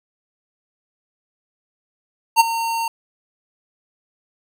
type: tone with ADSR envelope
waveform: square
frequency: 915 Hz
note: A#5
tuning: 32 cents flat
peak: -7 dBFS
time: 2.36-2.88 s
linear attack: 41 ms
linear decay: 20 ms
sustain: -14 dB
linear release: 3 ms
effects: none